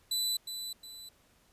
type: tone with echo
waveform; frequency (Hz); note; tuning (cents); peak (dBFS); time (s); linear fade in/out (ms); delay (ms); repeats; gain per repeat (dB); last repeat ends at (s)
sawtooth; 3989; B7; +17; -26; 0.11-0.37; 5; 360; 2; -8; 1.09
effects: pink hiss -66 dBFS RMS until 1.52 s + resampled to 32000 Hz